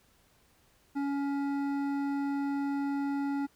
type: tone with hard clipping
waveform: triangle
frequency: 280.5 Hz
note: C#4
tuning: 21 cents sharp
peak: -31 dBFS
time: 0.95-3.47 s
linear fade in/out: 20 ms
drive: 15 dB
effects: pink hiss -66 dBFS RMS until 3.55 s